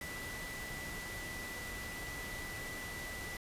sine tone in noise, 1975.5 Hz, B6, in tune, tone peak -44 dBFS, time 0.01-3.37 s, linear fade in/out 2 ms, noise pink, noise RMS -45 dBFS, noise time 0.01-3.37 s, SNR -2 dB, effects resampled to 32000 Hz

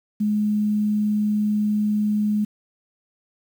sine tone, 210.1 Hz, G#3, 20 cents sharp, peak -18 dBFS, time 0.2-2.45 s, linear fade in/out 10 ms, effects 8-bit

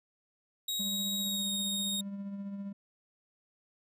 sawtooth tone with pitch glide, 3800 to 3726 Hz, A#7 to A#7, +33 to -2 cents, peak -29 dBFS, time 0.68-2.01 s, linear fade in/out 5 ms, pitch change -35 cents, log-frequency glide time 1.19-1.51 s
triangle tone with tremolo, 199 Hz, G3, 26 cents sharp, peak -33 dBFS, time 0.79-2.73 s, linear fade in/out 10 ms, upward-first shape triangle, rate 15 Hz, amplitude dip 45%
effects none

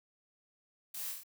blue noise with echo, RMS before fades -43 dBFS, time 0.94-1.11 s, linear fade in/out 5 ms, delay 25 ms, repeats 5, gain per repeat -2 dB, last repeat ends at 1.235 s, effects none

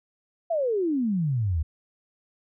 sine exponential sweep, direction down, 695 to 73 Hz, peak -22 dBFS, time 0.5-1.63 s, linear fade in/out 10 ms, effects none

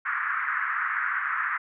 pink band-pass noise, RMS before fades -28 dBFS, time 0.05-1.58 s, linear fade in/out 10 ms, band 1200 to 1900 Hz, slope 48 dB/octave, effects none

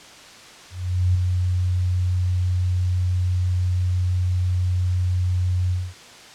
sine tone with ADSR envelope, 90.6 Hz, F#2, 36 cents flat, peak -14 dBFS, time 0.7-5.94 s, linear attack 450 ms, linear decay 5 ms, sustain -4 dB, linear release 230 ms, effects white hiss -43 dBFS RMS until 6.34 s + low-pass 6000 Hz 12 dB/octave

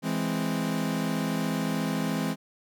40% pulse chord, E augmented, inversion none, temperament equal, 164.81 / 207.7 / 261.6 Hz, E3 / G#3 / B#3, 0 / 0 / 0 cents, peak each -30 dBFS, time 0.02-2.36 s, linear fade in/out 50 ms, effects none

